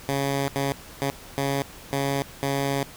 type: tone bursts at uneven times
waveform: 10% pulse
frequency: 138.59 Hz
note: C#3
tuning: in tune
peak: -15 dBFS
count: 6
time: 0.09-0.48 / 0.56-0.72 / 1.02-1.1 / 1.38-1.62 / 1.93-2.22 / 2.43-2.83 s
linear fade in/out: 0 ms
effects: pink hiss -44 dBFS RMS until 2.96 s